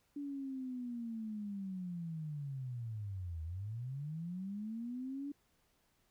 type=linear two-way sweep; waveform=sine; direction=down then up; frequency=289.3 to 78 to 289.3 Hz; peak=-39 dBFS; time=0.16-5.32 s; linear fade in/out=5 ms; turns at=3.43 s; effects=pink hiss -75 dBFS RMS until 6.1 s